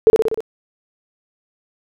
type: tone with echo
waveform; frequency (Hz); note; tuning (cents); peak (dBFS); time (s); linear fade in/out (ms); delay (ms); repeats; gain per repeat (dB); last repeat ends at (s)
sine; 443; A4; +12; -5; 0.07-0.1; 0; 61; 5; -3; 0.405
effects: none